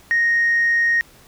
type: tone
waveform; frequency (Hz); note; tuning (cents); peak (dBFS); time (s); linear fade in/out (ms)
sine; 1864.7; A#6; 0; -13; 0.11-1.01; 0
effects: tanh soft clip ceiling -11 dBFS + pink hiss -49 dBFS RMS until 1.27 s